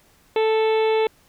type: harmonic tone with a mistuned harmonic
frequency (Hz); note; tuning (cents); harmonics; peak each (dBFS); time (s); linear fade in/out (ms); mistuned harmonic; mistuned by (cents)
440; A4; 0; 1 / 2 / 3 / 4 / 5 / 6 / 7 / 8 / 9; -17 / -25 / -38 / -39 / -33 / -34 / -42 / -37 / -42; 0.36-1.07; 2; 8; -23
effects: pink hiss -57 dBFS RMS until 1.28 s